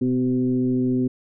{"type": "tone with frequency modulation", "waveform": "sine", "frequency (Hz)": 253.5, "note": "B3", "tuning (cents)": 45, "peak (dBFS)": -18, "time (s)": [0.01, 1.08], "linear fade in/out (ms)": 10, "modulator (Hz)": 128, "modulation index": 0.76, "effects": []}